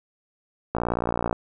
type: click train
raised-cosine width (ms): 1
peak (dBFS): -10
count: 35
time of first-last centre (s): 0.75-1.328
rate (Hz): 58.8
effects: none